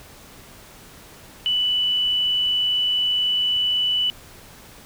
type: tone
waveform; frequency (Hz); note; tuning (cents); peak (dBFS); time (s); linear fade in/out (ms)
sine; 2974; F#7; +8; -18; 1.46-4.1; 0
effects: pink hiss -45 dBFS RMS until 4.85 s